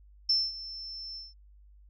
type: tone with ADSR envelope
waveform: sine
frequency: 5330 Hz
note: E8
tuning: 18 cents sharp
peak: -21 dBFS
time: 0.29-1.34 s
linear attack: 7 ms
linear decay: 220 ms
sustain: -17 dB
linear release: 180 ms
effects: added 50 Hz sine -53 dBFS peak until 1.89 s